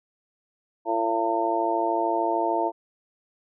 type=harmonic tone; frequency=113.2 Hz; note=A2; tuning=50 cents sharp; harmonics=3 / 4 / 5 / 6 / 7 / 8; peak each=-28 / -32 / -33 / -26 / -38 / -26 dBFS; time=0.85-2.72 s; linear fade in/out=50 ms; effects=none